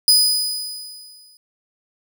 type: tone with exponential decay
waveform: sawtooth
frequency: 4978 Hz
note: D#8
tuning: in tune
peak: -6 dBFS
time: 0.08-1.37 s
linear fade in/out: 1 ms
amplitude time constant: 280 ms
effects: none